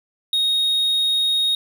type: tone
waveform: triangle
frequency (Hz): 3737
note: A#7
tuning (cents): +4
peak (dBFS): -15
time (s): 0.33-1.55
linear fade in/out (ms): 2
effects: none